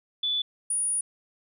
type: tone pair in turn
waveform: sine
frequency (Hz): 3470 / 9660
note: A7 / D9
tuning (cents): -25 / +48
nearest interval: octave + tritone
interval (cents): 1773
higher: second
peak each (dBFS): -24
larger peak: neither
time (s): 0.23-0.42 / 0.7-1.01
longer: second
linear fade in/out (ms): 5
effects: none

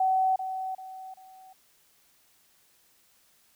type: tone with echo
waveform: sine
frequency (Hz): 756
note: F#5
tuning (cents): +37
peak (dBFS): -21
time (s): 0-0.36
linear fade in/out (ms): 5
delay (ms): 390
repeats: 3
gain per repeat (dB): -9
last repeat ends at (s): 1.53
effects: white hiss -64 dBFS RMS until 3.55 s

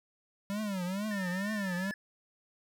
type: tone with vibrato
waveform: square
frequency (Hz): 195.3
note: G3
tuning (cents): -6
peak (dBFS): -33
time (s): 0.5-1.91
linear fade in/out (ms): 0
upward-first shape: triangle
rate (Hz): 2.2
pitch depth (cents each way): 200
type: tone with pitch glide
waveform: triangle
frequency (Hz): 1800 to 1722.7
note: A6 to A6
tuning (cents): +39 to -37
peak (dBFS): -37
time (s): 1.11-1.94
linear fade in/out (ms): 2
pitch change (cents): -76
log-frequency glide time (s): 1.52-1.81
effects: none

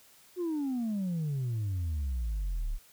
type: exponential sweep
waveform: sine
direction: down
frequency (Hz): 368.6 to 33.37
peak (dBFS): -27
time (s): 0.36-2.79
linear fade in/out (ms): 50
effects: tanh soft clip ceiling -28 dBFS + white hiss -59 dBFS RMS until 2.92 s

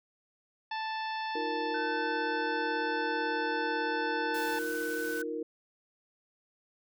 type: harmonic tone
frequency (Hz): 880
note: A5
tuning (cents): 0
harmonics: 1 / 2 / 3 / 4 / 5 / 6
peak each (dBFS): -34 / -40 / -44 / -46 / -48 / -50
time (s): 0.71-4.59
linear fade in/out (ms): 5
type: chord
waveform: sine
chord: Eb suspended second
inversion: none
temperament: equal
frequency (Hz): 311.1 / 349.2 / 466.2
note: Eb4 / F4 / Bb4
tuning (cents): 0 / 0 / 0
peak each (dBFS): -38 / -40 / -35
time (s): 1.35-5.43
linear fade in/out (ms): 5
type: tone with pitch glide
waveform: sine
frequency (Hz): 1517 to 1503.9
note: F#6 to F#6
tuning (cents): +43 to +28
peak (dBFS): -35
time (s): 1.74-5.23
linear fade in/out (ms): 5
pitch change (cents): -15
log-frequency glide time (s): 2.06-4.56
type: noise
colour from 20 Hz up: white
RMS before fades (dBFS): -45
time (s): 4.34-5.22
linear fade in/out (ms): 5
effects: none

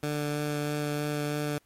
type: tone with vibrato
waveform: 15% pulse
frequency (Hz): 147.9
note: D3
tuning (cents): +13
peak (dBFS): -22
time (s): 0.03-1.58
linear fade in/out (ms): 2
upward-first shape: sine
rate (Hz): 3.1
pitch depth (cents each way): 9
effects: pink hiss -67 dBFS RMS until 1.65 s + MP3 64 kbps

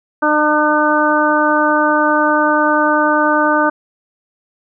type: harmonic tone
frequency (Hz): 301.7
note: D4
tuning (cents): +47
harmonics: 1 / 2 / 3 / 4 / 5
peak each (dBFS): -17 / -17 / -17 / -17 / -17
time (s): 0.22-3.7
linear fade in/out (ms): 10
effects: none

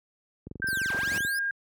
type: click train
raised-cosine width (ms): 3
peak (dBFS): -26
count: 19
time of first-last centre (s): 0.47-1.249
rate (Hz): 23.1
type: tone with pitch glide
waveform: sine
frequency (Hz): 1568 to 1614.9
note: G6 to G#6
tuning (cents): 0 to -49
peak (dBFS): -26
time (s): 0.62-1.51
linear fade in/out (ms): 2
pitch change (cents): +51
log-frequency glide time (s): 0.89-1.08
type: linear two-way sweep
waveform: 15% pulse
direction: down then up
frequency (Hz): 5274 to 225 to 5274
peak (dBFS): -29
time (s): 0.67-1.39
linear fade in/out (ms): 2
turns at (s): 0.95
type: noise with exponential growth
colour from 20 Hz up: pink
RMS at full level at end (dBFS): -34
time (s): 0.72-1.18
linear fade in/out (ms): 0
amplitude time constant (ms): 98
effects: high-pass 60 Hz 12 dB/octave

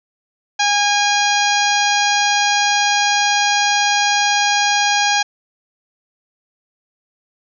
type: harmonic tone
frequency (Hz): 818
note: G#5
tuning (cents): -26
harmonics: 1 / 2 / 3 / 4 / 5 / 6 / 7 / 8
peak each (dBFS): -17 / -20 / -22 / -23 / -24 / -25 / -25 / -26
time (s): 0.59-5.23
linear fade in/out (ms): 10
effects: none

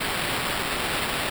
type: noise with sample-and-hold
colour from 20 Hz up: white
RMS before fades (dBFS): -27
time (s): 0-1.3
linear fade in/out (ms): 10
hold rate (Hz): 6300
effects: none

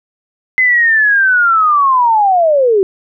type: linear sweep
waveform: sine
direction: down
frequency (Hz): 2054 to 370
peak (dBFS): -7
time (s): 0.58-2.83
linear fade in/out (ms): 0
effects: none

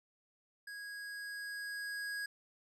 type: tone with level ramp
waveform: square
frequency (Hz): 1650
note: G#6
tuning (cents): -12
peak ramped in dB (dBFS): -45 to -38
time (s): 0.67-2.26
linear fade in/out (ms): 5
effects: low-pass 12000 Hz 12 dB/octave

